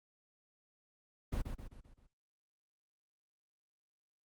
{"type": "noise with echo", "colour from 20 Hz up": "brown", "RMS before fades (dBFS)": -34, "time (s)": [1.32, 1.42], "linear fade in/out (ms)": 10, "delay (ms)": 130, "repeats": 5, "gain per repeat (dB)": -6, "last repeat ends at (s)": 2.07, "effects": ["Opus 24 kbps"]}